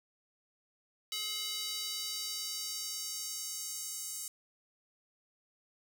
square tone with high-pass filter sweep, 425.5 Hz, G#4, 42 cents sharp, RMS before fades -39 dBFS, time 1.12-4.28 s, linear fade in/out 2 ms, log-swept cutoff 3500 to 7500 Hz, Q 1.9, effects none

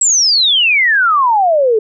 sine exponential sweep, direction down, 7850 to 418.9 Hz, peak -8 dBFS, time 0.01-1.79 s, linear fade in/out 5 ms, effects none

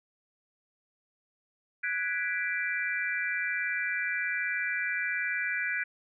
sine chord, G# half-diminished seventh, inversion third, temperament equal, 1480 / 1661.2 / 1975.5 / 2349 Hz, F#6 / G#6 / B6 / D7, 0 / 0 / 0 / 0 cents, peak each -34 dBFS, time 1.83-5.84 s, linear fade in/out 10 ms, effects none

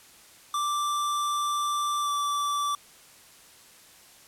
square tone with pitch glide, 1174.7 to 1161.9 Hz, D6 to D6, 0 to -19 cents, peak -26 dBFS, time 0.54-2.75 s, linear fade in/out 2 ms, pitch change -19 cents, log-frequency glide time 2.02-2.09 s, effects white hiss -53 dBFS RMS until 4.27 s + low-pass 12000 Hz 12 dB/octave

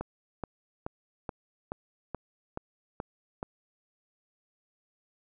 click train, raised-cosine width 1 ms, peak -20 dBFS, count 9, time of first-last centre 0.01-3.429 s, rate 2.34 Hz, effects none

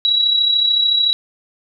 sine tone with amplitude modulation, 3894 Hz, B7, 25 cents flat, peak -10 dBFS, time 0.05-1.13 s, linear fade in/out 0 ms, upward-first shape sine, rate 33.6 Hz, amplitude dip 50%, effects none

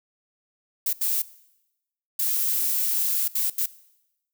violet noise bursts at uneven times, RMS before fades -24 dBFS, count 5, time 0.86-0.93 / 1.01-1.22 / 2.19-3.28 / 3.35-3.5 / 3.58-3.66 s, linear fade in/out 5 ms, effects noise-tail reverb RT60 0.9 s tail -19 dB re dry

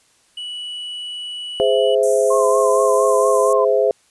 triangle tone, 2947 Hz, F#7, 8 cents flat, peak -25 dBFS, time 0.37-1.95 s, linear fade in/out 5 ms
sine chord, Ab augmented, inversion none, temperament equal with one note detuned, 415.3 / 520.2 / 659.3 Hz, Ab4 / C5 / E5, 0 / -10 / 0 cents, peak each -17 / -16 / -19 dBFS, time 1.6-3.91 s, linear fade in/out 0 ms
white high-pass noise, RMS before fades -28 dBFS, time 2.03-3.53 s, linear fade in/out 2 ms, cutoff 6000 Hz, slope 96 dB/octave
sine tone with vibrato, 1050 Hz, C6, 6 cents sharp, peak -19 dBFS, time 2.3-3.65 s, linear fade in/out 10 ms, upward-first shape sine, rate 4.3 Hz, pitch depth 53 cents each way
effects white hiss -57 dBFS RMS until 4.1 s + resampled to 24000 Hz

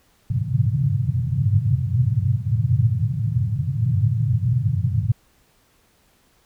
pink band-pass noise, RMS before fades -20 dBFS, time 0.3-5.12 s, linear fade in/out 5 ms, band 100 to 140 Hz, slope 48 dB/octave, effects pink hiss -60 dBFS RMS until 6.45 s

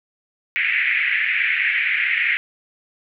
white band-pass noise, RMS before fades -20 dBFS, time 0.56-2.37 s, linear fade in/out 0 ms, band 1800 to 2400 Hz, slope 48 dB/octave, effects none

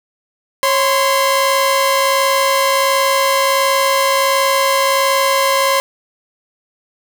sawtooth tone pair together, 547 / 1032.6 Hz, C#5 / C6, -23 / -23 cents, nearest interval major seventh, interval 1100 cents, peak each -11 dBFS, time 0.63-5.8 s, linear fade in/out 0 ms, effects 7-bit

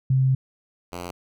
sine / 5% pulse tone pair in turn, 131.8 / 87.97 Hz, C3 / F2, +13 / +13 cents, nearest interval perfect fifth, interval 700 cents, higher first, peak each -16 / -21 dBFS, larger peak first, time 0.1-0.35 / 0.92-1.11 s, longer first, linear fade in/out 5 ms, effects none

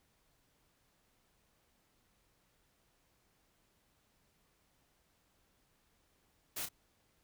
white noise with echo, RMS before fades -40 dBFS, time 6.56-6.66 s, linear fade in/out 10 ms, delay 30 ms, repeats 1, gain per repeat -7 dB, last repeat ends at 6.69 s, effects pink hiss -74 dBFS RMS until 7.23 s

